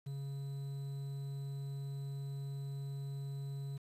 triangle tone with quantisation, 138.59 Hz, C#3, in tune, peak -37 dBFS, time 0.06-3.78 s, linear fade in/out 10 ms, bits 10, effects resampled to 32000 Hz

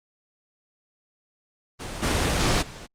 pink noise with level steps, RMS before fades -33 / -22 / -41 dBFS, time 1.79-2.87 s, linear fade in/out 20 ms, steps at 2.02 / 2.61 s, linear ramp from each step 20 ms, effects low-pass 8000 Hz 12 dB/octave + Opus 32 kbps

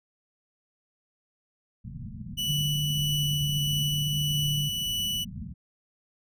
white low-pass noise, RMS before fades -39 dBFS, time 1.84-5.54 s, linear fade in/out 10 ms, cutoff 230 Hz, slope 96 dB/octave
40% pulse tone with tremolo, 2960 Hz, F#7, in tune, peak -26 dBFS, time 2.37-5.25 s, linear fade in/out 20 ms, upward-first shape triangle, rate 1.6 Hz, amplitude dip 25%
sine tone with vibrato, 146.83 Hz, D3, in tune, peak -27 dBFS, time 2.46-4.71 s, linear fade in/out 50 ms, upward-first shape triangle, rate 0.72 Hz, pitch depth 17 cents each way
effects none

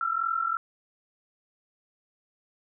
sine tone pair together, 1326.2 / 1369 Hz, E6 / F6, +10 / -35 cents, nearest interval minor second, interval 55 cents, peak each -28 dBFS, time 0.01-0.57 s, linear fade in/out 2 ms, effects none

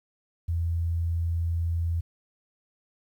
sine tone, 84 Hz, E2, 33 cents sharp, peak -24 dBFS, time 0.48-2.01 s, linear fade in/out 10 ms, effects 10-bit

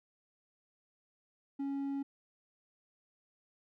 sine tone with hard clipping, 277.2 Hz, C#4, in tune, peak -35 dBFS, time 1.59-2.03 s, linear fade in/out 10 ms, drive 3 dB, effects none

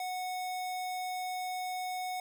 square tone, 736 Hz, F#5, 9 cents flat, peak -35 dBFS, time 0-2.2 s, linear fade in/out 2 ms, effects none

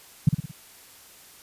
sine tone with echo, 150 Hz, D3, 37 cents sharp, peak -11 dBFS, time 0.27-0.29 s, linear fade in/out 5 ms, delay 56 ms, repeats 4, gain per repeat -6 dB, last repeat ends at 0.514 s, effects white hiss -50 dBFS RMS until 1.42 s + resampled to 32000 Hz

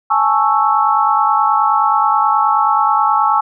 sine chord, A major seventh, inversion third, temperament equal, 830.6 / 880 / 1108.7 / 1318.5 Hz, G#5 / A5 / C#6 / E6, 0 / 0 / 0 / 0 cents, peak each -16 dBFS, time 0.1-3.41 s, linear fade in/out 10 ms, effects none

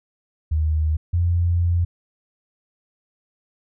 sine tone pair in turn, 77.78 / 86.53 Hz, D#2 / F2, 0 / -15 cents, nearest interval major second, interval 185 cents, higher second, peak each -17 / -16 dBFS, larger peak second, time 0.51-0.97 / 1.13-1.85 s, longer second, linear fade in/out 10 ms, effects none

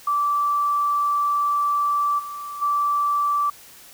sine tone with level steps, 1163 Hz, D6, 17 cents flat, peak -18 / -30 / -18 dBFS, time 0.07-3.5 s, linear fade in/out 5 ms, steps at 2.18 / 2.61 s, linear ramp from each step 20 ms, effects white hiss -46 dBFS RMS until 3.93 s

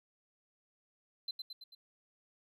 triangle tone with echo, 4073 Hz, C8, 47 cents flat, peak -32 dBFS, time 1.28-1.31 s, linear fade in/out 5 ms, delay 110 ms, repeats 4, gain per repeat -5 dB, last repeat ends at 1.75 s, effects tanh soft clip ceiling -34 dBFS

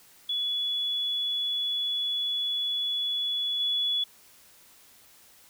sine tone with level steps, 3405 Hz, G#7, 42 cents sharp, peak -26 / -24 dBFS, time 0.29-4.04 s, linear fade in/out 5 ms, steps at 3.6 s, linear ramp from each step 2 ms, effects white hiss -56 dBFS RMS until 5.49 s

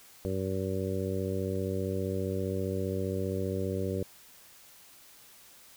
harmonic tone, 95.1 Hz, F#2, 48 cents sharp, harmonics 1 / 2 / 3 / 4 / 5 / 6, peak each -34 / -36 / -39 / -36 / -36 / -40 dBFS, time 0.25-4.03 s, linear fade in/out 0 ms, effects white hiss -55 dBFS RMS until 5.76 s

